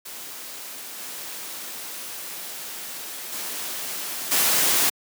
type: noise with level steps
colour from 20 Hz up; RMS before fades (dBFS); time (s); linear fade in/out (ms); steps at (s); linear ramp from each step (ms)
white; -37 / -35 / -31 / -20; 0.05-4.9; 10; 0.98 / 3.32 / 4.31; 10
effects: high-pass 200 Hz 12 dB/octave